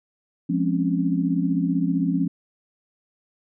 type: chord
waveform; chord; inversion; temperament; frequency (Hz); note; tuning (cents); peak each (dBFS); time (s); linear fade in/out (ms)
sine; Db major seventh; first; equal; 174.61 / 207.7 / 261.6 / 277.2; F3 / Ab3 / C4 / Db4; 0 / 0 / 0 / 0; -23 / -29 / -26 / -24; 0.49-2.28; 10
effects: none